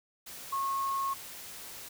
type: tone in noise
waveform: sine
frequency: 1090 Hz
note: C#6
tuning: 29 cents flat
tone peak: -29 dBFS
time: 0.52-1.14 s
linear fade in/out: 10 ms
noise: white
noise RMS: -45 dBFS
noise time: 0.26-1.89 s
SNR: +13 dB
effects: none